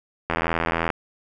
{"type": "click train", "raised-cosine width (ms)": 0.5, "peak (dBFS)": -7, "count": 51, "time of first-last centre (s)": [0.3, 0.902], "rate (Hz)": 83, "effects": []}